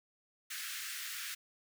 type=high-pass noise; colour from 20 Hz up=pink; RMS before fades=-42 dBFS; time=0.5-1.35 s; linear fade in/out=10 ms; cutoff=1400 Hz; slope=48 dB/octave; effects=none